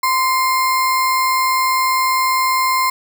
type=tone with sample-and-hold; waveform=sine; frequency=1035 Hz; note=C6; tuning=19 cents flat; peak=-13 dBFS; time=0.03-2.9 s; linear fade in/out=5 ms; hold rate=3150 Hz; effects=none